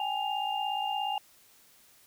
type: tone cluster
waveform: sine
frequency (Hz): 783 / 840 / 2804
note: G5 / G#5 / F7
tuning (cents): -2 / +19 / +6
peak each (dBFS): -33 / -32 / -36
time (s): 0-1.18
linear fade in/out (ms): 2
effects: white hiss -60 dBFS RMS until 2.06 s